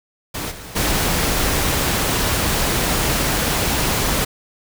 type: noise with level steps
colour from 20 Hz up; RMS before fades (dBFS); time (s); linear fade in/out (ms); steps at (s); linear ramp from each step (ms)
pink; -26 / -35 / -19; 0.34-4.25; 10; 0.5 / 0.75; 20
effects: none